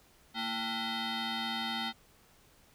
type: tone with frequency modulation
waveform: sine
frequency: 1452 Hz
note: F#6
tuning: 33 cents flat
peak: -30 dBFS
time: 0.34-1.93 s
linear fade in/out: 50 ms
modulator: 560 Hz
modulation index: 4.8
effects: tanh soft clip ceiling -31 dBFS + pink hiss -63 dBFS RMS until 2.74 s